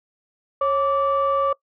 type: tone pair together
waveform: sine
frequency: 549 / 1163.3 Hz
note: C#5 / D6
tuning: -17 / -17 cents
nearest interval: octave + minor second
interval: 1300 cents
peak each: -19 / -19 dBFS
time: 0.61-1.53 s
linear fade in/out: 5 ms
effects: noise-tail reverb RT60 0.1 s tail -22 dB re dry + tanh soft clip ceiling -12 dBFS